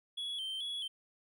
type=tone with vibrato; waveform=triangle; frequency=3244 Hz; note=G#7; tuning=41 cents flat; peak=-35 dBFS; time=0.17-0.88 s; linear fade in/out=10 ms; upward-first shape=square; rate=2.3 Hz; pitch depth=65 cents each way; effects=none